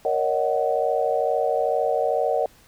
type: chord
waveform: sine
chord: D# minor seventh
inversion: second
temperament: just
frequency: 466.7 / 560 / 622.3 / 746.7 Hz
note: A#4 / C#5 / D#5 / F#5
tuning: +2 / +18 / 0 / +16 cents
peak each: -25 dBFS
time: 0.05-2.46 s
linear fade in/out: 2 ms
effects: pink hiss -54 dBFS RMS until 2.67 s